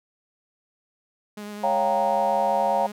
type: tone with vibrato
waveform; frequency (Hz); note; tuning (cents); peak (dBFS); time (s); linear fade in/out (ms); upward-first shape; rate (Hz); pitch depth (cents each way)
sawtooth; 207.7; G#3; 0; -30; 1.37-2.92; 5; sine; 9.8; 18
type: chord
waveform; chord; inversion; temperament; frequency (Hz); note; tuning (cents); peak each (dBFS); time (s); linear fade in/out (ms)
sine; G half-diminished seventh; second; equal; 554.4 / 698.5 / 784 / 932.3; Db5 / F5 / G5 / Bb5; 0 / 0 / 0 / 0; -25; 1.63-2.87; 10
effects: none